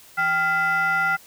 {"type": "tone with frequency modulation", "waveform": "sine", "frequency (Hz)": 1398, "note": "F6", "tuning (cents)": 1, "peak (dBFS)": -17, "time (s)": [0.17, 1.17], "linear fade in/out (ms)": 20, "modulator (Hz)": 616, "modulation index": 0.86, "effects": ["tanh soft clip ceiling -15 dBFS", "white hiss -49 dBFS RMS until 1.26 s"]}